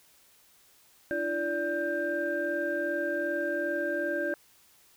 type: tone cluster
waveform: sine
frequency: 298.5 / 341.1 / 581 / 1575 Hz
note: D4 / F4 / D5 / G6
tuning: +28 / -41 / -19 / +8 cents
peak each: -37 / -33 / -31 / -32 dBFS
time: 1.11-4.34 s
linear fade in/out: 0 ms
effects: tanh soft clip ceiling -18 dBFS + white hiss -61 dBFS RMS until 4.96 s